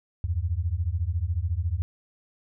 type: beating tone pair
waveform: sine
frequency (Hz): 78.9 / 92.9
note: D#2 / F#2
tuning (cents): +25 / +7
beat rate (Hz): 14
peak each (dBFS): -27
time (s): 0.24-1.82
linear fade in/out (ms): 0
effects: none